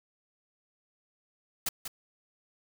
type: noise with echo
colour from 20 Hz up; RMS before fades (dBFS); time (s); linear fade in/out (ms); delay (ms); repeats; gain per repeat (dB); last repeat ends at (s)
white; -30; 1.66-1.69; 5; 190; 1; -8; 1.88
effects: none